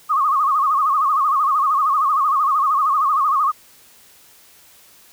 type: tone with vibrato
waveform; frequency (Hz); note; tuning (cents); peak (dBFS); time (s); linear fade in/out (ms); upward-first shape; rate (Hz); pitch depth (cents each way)
sine; 1164; D6; -16; -14; 0.09-3.52; 20; sine; 13; 140
effects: white hiss -49 dBFS RMS until 5.12 s